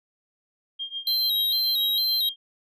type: tone with tremolo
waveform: sine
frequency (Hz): 3211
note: G7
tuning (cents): +41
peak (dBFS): -27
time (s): 0.79-2.36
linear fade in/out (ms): 10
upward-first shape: triangle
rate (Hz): 6.9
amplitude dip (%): 95
type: tone with vibrato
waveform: square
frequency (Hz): 3964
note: B7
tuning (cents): +6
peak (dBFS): -22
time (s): 1.07-2.29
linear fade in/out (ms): 2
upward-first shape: square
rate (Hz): 2.2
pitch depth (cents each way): 62
effects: none